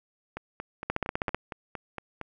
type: two click trains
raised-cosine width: 0.5 ms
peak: -20 / -12 dBFS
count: 9 / 8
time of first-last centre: 0.37-2.213 / 0.9-1.346 s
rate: 4.34 / 15.7 Hz
effects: none